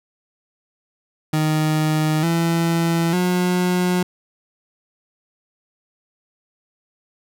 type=tone with pitch steps; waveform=30% pulse; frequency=155 / 167.09 / 180.12 Hz; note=D#3 / E3 / F#3; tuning=-6 / +24 / -46 cents; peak=-14 dBFS; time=1.33-4.03 s; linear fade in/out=5 ms; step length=900 ms; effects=none